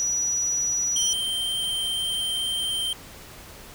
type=tone; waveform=sine; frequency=5860 Hz; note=F#8; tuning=18 cents flat; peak=-22 dBFS; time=0-1.13 s; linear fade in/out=0 ms
type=tone with vibrato; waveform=square; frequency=3136 Hz; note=G7; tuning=in tune; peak=-25 dBFS; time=0.96-2.93 s; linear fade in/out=2 ms; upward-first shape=sine; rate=18 Hz; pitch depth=10 cents each way
effects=pink hiss -44 dBFS RMS until 3.74 s